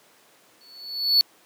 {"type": "tone with exponential growth", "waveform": "triangle", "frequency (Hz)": 4435, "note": "C#8", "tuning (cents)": 0, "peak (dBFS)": -11, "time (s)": [0.61, 1.21], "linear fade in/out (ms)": 0, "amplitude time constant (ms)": 130, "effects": ["pink hiss -56 dBFS RMS until 1.45 s", "high-pass 300 Hz 12 dB/octave"]}